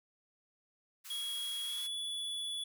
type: high-pass noise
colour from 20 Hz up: white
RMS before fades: -49 dBFS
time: 1.04-1.88 s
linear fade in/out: 20 ms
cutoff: 1000 Hz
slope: 48 dB/octave
type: tone with pitch glide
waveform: square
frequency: 3320 to 3423 Hz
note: G#7 to A7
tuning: -1 to -48 cents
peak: -37 dBFS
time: 1.1-2.64 s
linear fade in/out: 5 ms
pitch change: +53 cents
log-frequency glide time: 1.64-1.93 s
effects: none

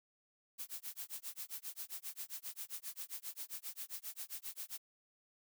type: noise with tremolo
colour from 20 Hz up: blue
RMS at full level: -43 dBFS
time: 0.58-4.78 s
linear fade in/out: 20 ms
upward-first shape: sine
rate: 7.5 Hz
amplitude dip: 100%
effects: none

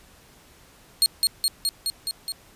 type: tone with echo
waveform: sawtooth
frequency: 4275 Hz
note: C8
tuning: 36 cents sharp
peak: -12 dBFS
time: 1.02-1.06 s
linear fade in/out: 0 ms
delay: 210 ms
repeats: 6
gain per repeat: -2 dB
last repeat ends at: 2.32 s
effects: pink hiss -53 dBFS RMS until 2.55 s + resampled to 32000 Hz

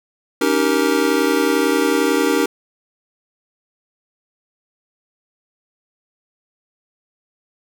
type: chord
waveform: square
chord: Eb dominant seventh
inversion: third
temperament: just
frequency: 280 / 311.1 / 388.9 / 466.7 Hz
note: Db4 / Eb4 / G4 / Bb4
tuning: +18 / 0 / -14 / +2 cents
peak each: -21 dBFS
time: 0.41-2.46 s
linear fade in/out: 5 ms
effects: none

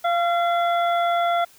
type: harmonic tone with a mistuned harmonic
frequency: 684 Hz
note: F5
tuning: 36 cents flat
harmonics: 1 / 2 / 3 / 5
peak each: -19 / -25 / -33 / -34 dBFS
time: 0.04-1.45 s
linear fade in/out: 10 ms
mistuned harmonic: 1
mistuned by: +18 cents
effects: white hiss -52 dBFS RMS until 1.58 s

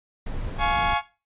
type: noise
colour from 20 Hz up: brown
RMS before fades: -30 dBFS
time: 0.26-0.94 s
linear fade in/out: 5 ms
type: chord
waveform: sawtooth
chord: Db major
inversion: first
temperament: equal with one note detuned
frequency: 698.5 / 842.2 / 1108.7 Hz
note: F5 / Ab5 / Db6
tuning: 0 / +24 / 0 cents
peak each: -24 / -20 / -21 dBFS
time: 0.58-1.02 s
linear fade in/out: 50 ms
effects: noise-tail reverb RT60 0.3 s tail -17 dB re dry + resampled to 8000 Hz

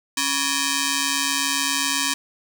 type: ring-modulated tone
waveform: 5% pulse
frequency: 698.5 Hz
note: F5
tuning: in tune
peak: -6 dBFS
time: 0.17-2.14 s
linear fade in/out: 5 ms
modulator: 423 Hz
effects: none

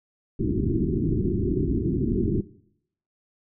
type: low-pass noise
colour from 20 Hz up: white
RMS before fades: -24 dBFS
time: 0.39-2.41 s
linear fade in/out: 10 ms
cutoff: 390 Hz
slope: 96 dB/octave
effects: noise-tail reverb RT60 0.7 s tail -18 dB re dry

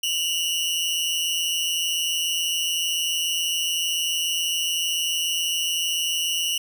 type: tone pair together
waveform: sawtooth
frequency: 2806 / 2973 Hz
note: F7 / F#7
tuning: +8 / +8 cents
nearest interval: minor second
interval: 100 cents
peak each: -22 dBFS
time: 0.03-6.58 s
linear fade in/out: 5 ms
effects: 9-bit

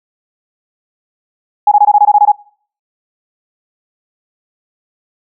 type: tone bursts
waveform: sine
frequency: 830.6 Hz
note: G#5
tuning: in tune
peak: -3 dBFS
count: 10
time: 1.67-2.319 s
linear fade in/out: 5 ms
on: 46 ms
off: 21 ms
effects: noise-tail reverb RT60 0.5 s tail -24 dB re dry

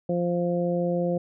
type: harmonic tone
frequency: 174.61 Hz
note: F3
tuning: in tune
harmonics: 1 / 2 / 3 / 4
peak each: -26 / -30 / -26 / -36 dBFS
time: 0.09-1.18 s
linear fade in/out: 5 ms
effects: none

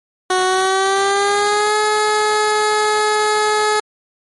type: tone with pitch glide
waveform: 15% pulse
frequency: 370 to 425 Hz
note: F#4 to G#4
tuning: 0 to +40 cents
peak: -7 dBFS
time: 0.3-3.8 s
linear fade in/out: 5 ms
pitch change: +240 cents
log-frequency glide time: 0.43-1.76 s
effects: MP3 48 kbps

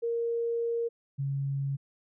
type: tone pair in turn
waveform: sine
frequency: 466.2 / 138.35 Hz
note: A#4 / C#3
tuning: 0 / -3 cents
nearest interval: octave + major sixth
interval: 2103 cents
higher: first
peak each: -27 / -28 dBFS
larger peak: first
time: 0.02-0.89 / 1.18-1.77 s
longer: first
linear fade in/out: 20 ms
effects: none

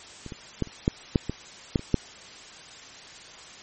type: clicks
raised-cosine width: 3 ms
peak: -24 / -23 / -11 / -30 / -7 / -6 / -15 / -8 / -23 / -6 dBFS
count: 10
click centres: 0.263 / 0.322 / 0.623 / 0.673 / 0.879 / 1.158 / 1.296 / 1.758 / 1.794 / 1.943 s
effects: white hiss -45 dBFS RMS until 3.62 s + MP3 32 kbps

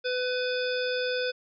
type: harmonic tone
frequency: 501 Hz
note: B4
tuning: 25 cents sharp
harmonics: 1 / 3 / 5 / 7 / 9 / 10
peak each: -28 / -33 / -38 / -37 / -42 / -38 dBFS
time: 0.04-1.32 s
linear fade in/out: 20 ms
effects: none

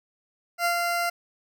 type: tone with ADSR envelope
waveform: 20% pulse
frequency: 692 Hz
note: F5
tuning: 16 cents flat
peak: -16 dBFS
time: 0.58-1.1 s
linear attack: 70 ms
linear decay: 100 ms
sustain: -3 dB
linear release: 9 ms
effects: none

